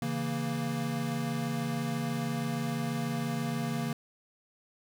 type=chord; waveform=square; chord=A# diminished; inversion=first; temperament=equal; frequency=138.59 / 164.81 / 233.1 Hz; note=C#3 / E3 / A#3; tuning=0 / 0 / 0 cents; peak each=-36 / -37 / -34 dBFS; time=0.02-3.93 s; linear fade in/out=2 ms; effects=none